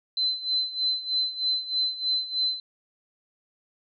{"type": "tone with tremolo", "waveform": "sine", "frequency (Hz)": 4055, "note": "B7", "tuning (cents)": 45, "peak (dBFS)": -21, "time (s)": [0.17, 2.6], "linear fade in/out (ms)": 2, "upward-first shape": "sine", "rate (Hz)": 3.2, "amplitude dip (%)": 80, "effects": []}